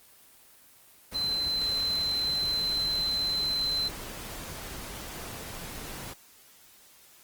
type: tone in noise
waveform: sine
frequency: 4069 Hz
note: C8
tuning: 49 cents flat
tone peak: -26 dBFS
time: 1.14-3.89 s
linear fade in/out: 20 ms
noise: pink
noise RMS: -40 dBFS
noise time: 1.11-6.14 s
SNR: +11 dB
effects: white hiss -56 dBFS RMS until 7.23 s + Opus 24 kbps